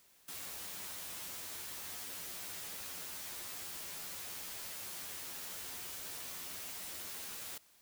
white noise with comb filter, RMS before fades -45 dBFS, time 0.28-7.58 s, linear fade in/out 5 ms, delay 11 ms, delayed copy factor +0.7, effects white hiss -66 dBFS RMS until 7.81 s

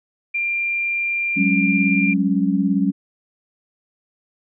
sine tone, 2384 Hz, D7, 25 cents sharp, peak -19 dBFS, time 0.34-2.14 s, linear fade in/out 10 ms
sine chord, F# suspended second, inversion none, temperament equal with one note detuned, 185 / 202.7 / 277.2 Hz, F#3 / G#3 / C#4, 0 / -42 / 0 cents, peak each -20 dBFS, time 1.36-2.92 s, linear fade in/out 20 ms
effects none

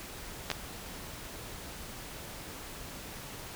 clicks, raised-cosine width 0.2 ms, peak -13 dBFS, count 2, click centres 0.502 / 0.515 s, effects pink hiss -44 dBFS RMS until 3.55 s

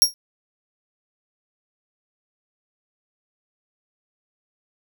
sawtooth tone with exponential decay, 5588 Hz, F8, in tune, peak -4 dBFS, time 0.02-0.14 s, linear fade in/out 0 ms, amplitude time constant 24 ms, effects none

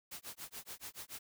white noise with tremolo, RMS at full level -45 dBFS, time 0.11-1.19 s, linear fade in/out 10 ms, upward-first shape sine, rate 7 Hz, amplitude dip 100%, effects none

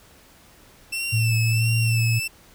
sawtooth tone with vibrato, 2673 Hz, E7, 23 cents sharp, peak -22 dBFS, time 0.92-2.28 s, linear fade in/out 10 ms, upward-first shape sine, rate 1.5 Hz, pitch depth 54 cents each way
sine tone with pitch glide, 113.1 to 114.88 Hz, A2 to A#2, +48 to -25 cents, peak -18 dBFS, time 1.12-2.2 s, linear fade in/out 20 ms, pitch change +27 cents, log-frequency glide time 1.57-1.63 s
effects pink hiss -52 dBFS RMS until 2.54 s

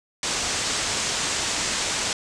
white low-pass noise, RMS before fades -26 dBFS, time 0.23-2.13 s, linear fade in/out 2 ms, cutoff 8200 Hz, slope 48 dB/octave, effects none

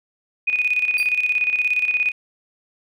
sine tone with tremolo, 2481 Hz, D#7, 6 cents flat, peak -15 dBFS, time 0.47-2.12 s, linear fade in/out 10 ms, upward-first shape square, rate 17 Hz, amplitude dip 60%
sawtooth tone with exponential decay, 4699 Hz, D8, in tune, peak -22 dBFS, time 0.98-1.15 s, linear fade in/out 2 ms, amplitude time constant 36 ms
effects none

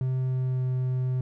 triangle tone with pitch glide, 129.5 to 128.01 Hz, C3 to C3, -17 to -37 cents, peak -22 dBFS, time 0.01-1.21 s, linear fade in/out 2 ms, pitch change -20 cents, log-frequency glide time 0.18-0.67 s, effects none

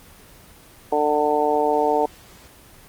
harmonic tone, 149.2 Hz, D3, 28 cents sharp, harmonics 2 / 3 / 4 / 5 / 6, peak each -27 / -21 / -24 / -22 / -23 dBFS, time 0.92-2.06 s, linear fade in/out 5 ms, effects pink hiss -47 dBFS RMS until 2.88 s + Opus 24 kbps

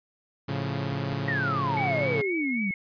sawtooth chord, A augmented, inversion none, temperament equal, 110 / 138.59 / 174.61 Hz, A2 / C#3 / E#3, 0 / 0 / 0 cents, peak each -29 / -26 / -32 dBFS, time 0.48-2.22 s, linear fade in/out 10 ms
clicks, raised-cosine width 2 ms, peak -27 dBFS, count 2, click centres 0.93 / 1.125 s
sine exponential sweep, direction down, 1921 to 185 Hz, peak -26 dBFS, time 1.28-2.71 s, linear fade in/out 2 ms
sine tone with vibrato, 2217 Hz, C#7, in tune, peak -29 dBFS, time 1.77-2.74 s, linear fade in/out 2 ms, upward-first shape triangle, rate 3.8 Hz, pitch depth 60 cents each way
effects resampled to 11025 Hz

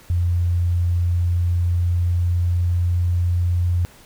sine tone with pitch glide, 87.3 to 87.86 Hz, F2 to F2, 0 to +11 cents, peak -16 dBFS, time 0.1-3.85 s, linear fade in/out 0 ms, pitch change +11 cents, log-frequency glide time 1.2-3.35 s, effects pink hiss -48 dBFS RMS until 4.05 s

